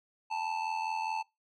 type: tone with amplitude modulation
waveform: square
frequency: 880 Hz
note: A5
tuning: in tune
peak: -29 dBFS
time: 0.3-1.23 s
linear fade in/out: 20 ms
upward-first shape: sine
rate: 84.8 Hz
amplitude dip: 70%
effects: noise-tail reverb RT60 0.2 s tail -22 dB re dry + low-pass 4000 Hz 12 dB/octave